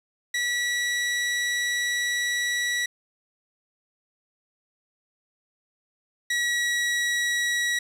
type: tone pair in turn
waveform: sawtooth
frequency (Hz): 1940 / 1923.3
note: B6 / B6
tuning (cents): -31 / -46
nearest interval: unison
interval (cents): 15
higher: first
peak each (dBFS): -20 / -19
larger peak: second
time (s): 0.34-2.86 / 6.3-7.79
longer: first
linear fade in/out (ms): 5
effects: low-pass 9000 Hz 12 dB/octave + 8-bit